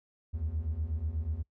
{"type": "beating tone pair", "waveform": "triangle", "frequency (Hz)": [73.5, 81.7], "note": ["D2", "E2"], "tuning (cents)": [2, -15], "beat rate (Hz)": 8.2, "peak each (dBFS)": [-33, -30], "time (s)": [0.33, 1.43], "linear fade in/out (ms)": 20, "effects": ["noise-tail reverb RT60 0.1 s tail -23 dB re dry", "tanh soft clip ceiling -23 dBFS"]}